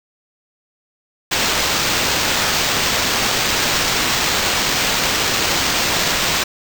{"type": "noise with sample-and-hold", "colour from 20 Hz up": "white", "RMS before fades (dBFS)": -18, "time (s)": [1.31, 6.44], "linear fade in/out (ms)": 10, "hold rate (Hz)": 11025, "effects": []}